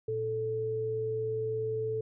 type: tone pair together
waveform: sine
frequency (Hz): 116.14 / 438.5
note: A#2 / A4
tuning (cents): -6 / -6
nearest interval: octave + major seventh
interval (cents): 2300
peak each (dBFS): -38 / -30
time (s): 0.08-2.01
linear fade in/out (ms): 5
effects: none